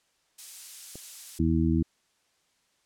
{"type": "noise", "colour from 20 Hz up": "violet", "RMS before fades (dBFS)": -35, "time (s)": [0.38, 1.39], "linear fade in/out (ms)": 10}
{"type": "click", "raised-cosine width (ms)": 2, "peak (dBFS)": -29, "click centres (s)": 0.956}
{"type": "harmonic tone", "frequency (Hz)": 81.1, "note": "E2", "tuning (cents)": -28, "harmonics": [1, 2, 3, 4], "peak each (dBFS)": [-27, -27, -27, -27], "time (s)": [1.39, 1.83], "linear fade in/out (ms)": 10}
{"effects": ["white hiss -70 dBFS RMS until 2.85 s", "low-pass 8000 Hz 12 dB/octave"]}